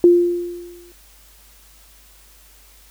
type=tone with exponential decay; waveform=sine; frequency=349.2 Hz; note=F4; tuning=in tune; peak=-5 dBFS; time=0.04-0.92 s; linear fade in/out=1 ms; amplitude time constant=190 ms; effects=added 50 Hz sine -50 dBFS peak until 2.9 s + white hiss -50 dBFS RMS until 2.9 s